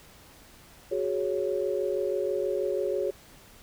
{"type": "chord", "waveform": "sine", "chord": "F# suspended second", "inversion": "none", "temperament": "just", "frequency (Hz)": [370, 416.2, 555], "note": ["F#4", "G#4", "C#5"], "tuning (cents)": [0, 4, 2], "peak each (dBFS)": -30, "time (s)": [0.91, 3.11], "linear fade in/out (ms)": 10, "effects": ["pink hiss -53 dBFS RMS until 3.62 s"]}